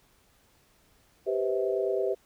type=chord; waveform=sine; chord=C major seventh; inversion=second; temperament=equal with one note detuned; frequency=392 / 493.9 / 523.3 / 646.1 Hz; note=G4 / B4 / C5 / E5; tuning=0 / 0 / 0 / -35 cents; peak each=-28 / -32 / -33 / -32 dBFS; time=1.26-2.15 s; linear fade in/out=20 ms; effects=pink hiss -64 dBFS RMS until 2.25 s